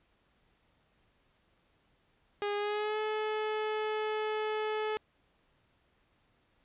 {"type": "tone with pitch glide", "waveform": "sawtooth", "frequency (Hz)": [410, 430.1], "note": ["G#4", "A4"], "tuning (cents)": [-22, -39], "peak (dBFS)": -27, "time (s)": [2.42, 4.97], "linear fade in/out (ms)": 0, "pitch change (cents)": 83, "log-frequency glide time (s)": [2.56, 2.99], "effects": ["pink hiss -71 dBFS RMS until 6.64 s", "resampled to 8000 Hz"]}